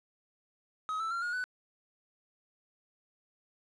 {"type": "tone with pitch steps", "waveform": "triangle", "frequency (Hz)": [1269, 1322.1, 1377.5, 1435.1, 1495.2], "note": ["D#6", "E6", "F6", "F6", "F#6"], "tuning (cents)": [34, 5, -24, 47, 18], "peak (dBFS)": -30, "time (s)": [0.89, 1.44], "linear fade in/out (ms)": 0, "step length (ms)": 110, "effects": ["resampled to 22050 Hz", "10-bit"]}